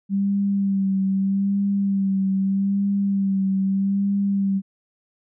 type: tone with vibrato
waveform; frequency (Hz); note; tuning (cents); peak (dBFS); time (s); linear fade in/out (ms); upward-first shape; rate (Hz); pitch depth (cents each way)
sine; 196; G3; 0; -18; 0.09-4.62; 50; sine; 0.8; 32
effects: none